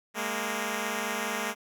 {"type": "tone pair together", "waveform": "5% pulse", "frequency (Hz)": [206.7, 231.5], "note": ["G#3", "A#3"], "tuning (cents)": [-8, -12], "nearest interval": "major second", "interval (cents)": 196, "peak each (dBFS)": -21, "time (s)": [0.14, 1.55], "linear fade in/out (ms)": 50, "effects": []}